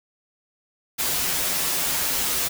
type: noise with comb filter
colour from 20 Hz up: white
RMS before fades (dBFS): -24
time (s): 0.98-2.49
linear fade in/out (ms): 20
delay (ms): 9.3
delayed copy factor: -0.8
effects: none